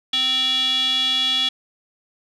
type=tone with band-pass filter; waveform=square; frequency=259.7 Hz; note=C4; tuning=13 cents flat; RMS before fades=-20 dBFS; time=0.13-1.49 s; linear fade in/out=5 ms; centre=3400 Hz; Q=9.8; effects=none